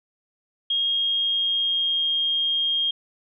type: tone with pitch glide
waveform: sine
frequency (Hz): 3254 to 3230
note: G#7 to G#7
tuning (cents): -36 to -49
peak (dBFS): -20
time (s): 0.7-2.91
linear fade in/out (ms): 5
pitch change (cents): -13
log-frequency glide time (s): 0.82-2.16
effects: none